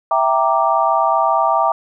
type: chord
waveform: sine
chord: E half-diminished seventh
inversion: none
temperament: equal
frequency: 659.3 / 784 / 932.3 / 1174.7 Hz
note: E5 / G5 / Bb5 / D6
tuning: 0 / 0 / 0 / 0 cents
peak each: -18 dBFS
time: 0.11-1.72 s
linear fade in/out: 2 ms
effects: none